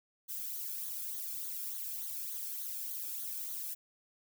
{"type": "noise with flanger", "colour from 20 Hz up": "violet", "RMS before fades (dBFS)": -40, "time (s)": [0.28, 3.75], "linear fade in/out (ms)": 20, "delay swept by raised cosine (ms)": [0.38, 1.06], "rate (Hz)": 3.4, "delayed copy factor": -0.65, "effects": []}